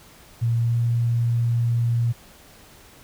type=tone with pitch glide; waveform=sine; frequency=116.54 to 117.89 Hz; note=A#2 to A#2; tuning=0 to +20 cents; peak=-18 dBFS; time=0.41-2.13 s; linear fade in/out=20 ms; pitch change=+20 cents; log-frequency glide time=0.58-0.76 s; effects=pink hiss -49 dBFS RMS until 3.03 s